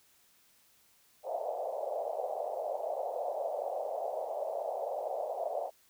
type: band-pass noise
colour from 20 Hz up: pink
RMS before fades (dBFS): -36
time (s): 1.23-5.71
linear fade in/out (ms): 50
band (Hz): 540 to 740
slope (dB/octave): 48
effects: white hiss -66 dBFS RMS until 5.89 s